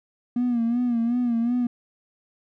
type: tone with vibrato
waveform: triangle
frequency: 238.3 Hz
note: A#3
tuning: 38 cents sharp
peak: -17 dBFS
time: 0.36-1.67 s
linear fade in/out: 5 ms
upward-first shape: sine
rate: 2.7 Hz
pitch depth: 67 cents each way
effects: tanh soft clip ceiling -16 dBFS